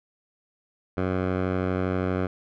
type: tone with low-pass filter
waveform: 10% pulse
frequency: 92.5 Hz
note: F#2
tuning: in tune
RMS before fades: -26 dBFS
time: 0.97-2.27 s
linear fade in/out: 5 ms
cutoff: 1600 Hz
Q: 0.86
effects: none